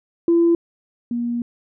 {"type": "tone pair in turn", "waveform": "sine", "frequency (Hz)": [338.4, 238], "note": ["E4", "A#3"], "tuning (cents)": [45, 36], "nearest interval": "tritone", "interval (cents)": 609, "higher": "first", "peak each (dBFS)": [-11, -20], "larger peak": "first", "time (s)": [[0.28, 0.55], [1.11, 1.42]], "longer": "second", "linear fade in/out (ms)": 2, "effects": ["tanh soft clip ceiling -8 dBFS"]}